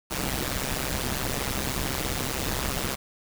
pink noise with amplitude modulation, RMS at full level -25 dBFS, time 0.1-2.96 s, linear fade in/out 20 ms, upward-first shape sine, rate 133 Hz, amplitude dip 95%, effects none

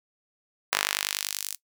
sawtooth tone with high-pass filter sweep, 50.2 Hz, G1, 42 cents sharp, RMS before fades -30 dBFS, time 0.72-1.55 s, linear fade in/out 5 ms, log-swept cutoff 1300 to 7400 Hz, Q 0.73, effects noise-tail reverb RT60 0.1 s tail -20 dB re dry

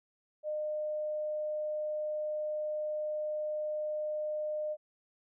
sine tone, 608 Hz, D#5, 40 cents flat, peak -32 dBFS, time 0.43-4.77 s, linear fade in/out 50 ms, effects none

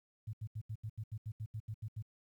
sine tone bursts, 108.6 Hz, A2, 22 cents flat, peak -38 dBFS, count 13, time 0.27-2.025 s, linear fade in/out 10 ms, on 63 ms, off 78 ms, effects 12-bit

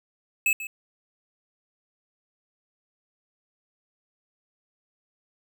square tone with echo, 2597 Hz, E7, 26 cents flat, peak -20 dBFS, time 0.46-0.53 s, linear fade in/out 2 ms, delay 140 ms, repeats 1, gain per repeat -13 dB, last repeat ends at 0.67 s, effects none

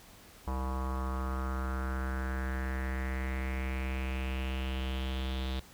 square tone with low-pass filter sweep, 65.4 Hz, C2, in tune, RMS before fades -34 dBFS, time 0.47-5.6 s, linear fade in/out 5 ms, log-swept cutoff 1000 to 3700 Hz, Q 4.7, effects pink hiss -55 dBFS RMS until 5.73 s

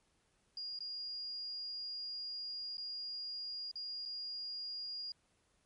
sine tone with dropouts, 4843 Hz, D#8, 48 cents flat, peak -40 dBFS, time 0.57-5.12 s, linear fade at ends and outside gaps 2 ms, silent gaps 0.79-0.805 / 2.771-2.78 / 3.714-3.756 / 4.054-4.058 s, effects pink hiss -75 dBFS RMS until 5.65 s + MP3 48 kbps

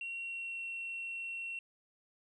sine tone with pitch glide, 2740 to 2723 Hz, F7 to F7, -34 to -44 cents, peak -37 dBFS, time 0.01-1.59 s, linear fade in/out 2 ms, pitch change -10 cents, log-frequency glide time 0.22-0.63 s, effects tanh soft clip ceiling -34 dBFS

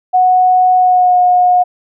sine tone with pitch glide, 736 to 722.1 Hz, F#5 to F#5, -9 to -42 cents, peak -6 dBFS, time 0.13-1.64 s, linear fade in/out 20 ms, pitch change -33 cents, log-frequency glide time 0.76-1.19 s, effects none

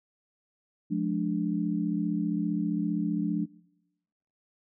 sine chord, D diminished, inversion first, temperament just, 176.2 / 211.4 / 293.7 Hz, F3 / Ab3 / D4, +16 / +31 / 0 cents, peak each -30 dBFS, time 0.9-3.46 s, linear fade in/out 20 ms, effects noise-tail reverb RT60 1.0 s tail -23 dB re dry

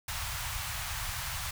pink band-stop noise, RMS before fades -36 dBFS, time 0.08-1.51 s, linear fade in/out 5 ms, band 120 to 840 Hz, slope 24 dB/octave, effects none

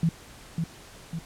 sine tone with echo, 164.81 Hz, E3, in tune, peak -19 dBFS, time 0.03-0.09 s, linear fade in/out 2 ms, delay 550 ms, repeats 2, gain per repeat -5 dB, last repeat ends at 1.19 s, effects pink hiss -48 dBFS RMS until 1.25 s + low-pass 11000 Hz 12 dB/octave

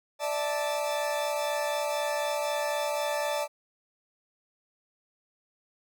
40% pulse chord, D suspended second, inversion none, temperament equal with one note detuned, 587.3 / 651.3 / 880 Hz, D5 / E5 / A5, 0 / -21 / 0 cents, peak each -29 / -35 / -32 dBFS, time 0.19-3.48 s, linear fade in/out 50 ms, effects none

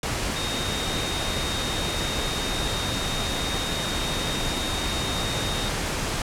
sine tone in noise, 3710 Hz, A#7, 9 cents flat, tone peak -31 dBFS, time 0.36-5.69 s, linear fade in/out 2 ms, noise pink, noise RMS -27 dBFS, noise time 0.03-6.22 s, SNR -7 dB, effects low-pass 9000 Hz 12 dB/octave

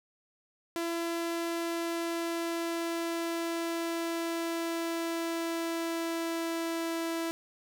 sawtooth tone with pitch glide, 336.6 to 331.2 Hz, E4 to E4, +36 to +8 cents, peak -27 dBFS, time 0.76-7.31 s, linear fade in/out 0 ms, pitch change -28 cents, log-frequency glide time 1.56-7.07 s, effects none

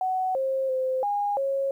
sine tone with pitch steps, 747 / 532 / 519 / 817 / 546 Hz, F#5 / C5 / C5 / G#5 / C#5, +16 / +29 / -14 / -29 / -26 cents, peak -23 dBFS, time 0.01-1.71 s, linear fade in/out 2 ms, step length 340 ms, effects 10-bit

